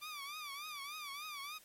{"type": "tone with vibrato", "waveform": "15% pulse", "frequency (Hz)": 1174.7, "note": "D6", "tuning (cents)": 0, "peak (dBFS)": -37, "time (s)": [0.01, 1.59], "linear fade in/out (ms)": 20, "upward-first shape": "triangle", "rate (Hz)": 3.4, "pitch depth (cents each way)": 130, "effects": ["white hiss -62 dBFS RMS until 1.64 s", "MP3 64 kbps"]}